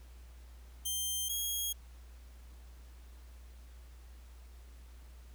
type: tone pair in turn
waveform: 10% pulse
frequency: 3150 / 3279 Hz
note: G7 / G#7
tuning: +8 / -23 cents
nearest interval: minor second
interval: 69 cents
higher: second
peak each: -25 dBFS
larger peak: neither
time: 0.85-1.29 / 1.29-1.73 s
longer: neither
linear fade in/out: 10 ms
effects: added 60 Hz sine -50 dBFS peak until 5.34 s + pink hiss -64 dBFS RMS until 5.34 s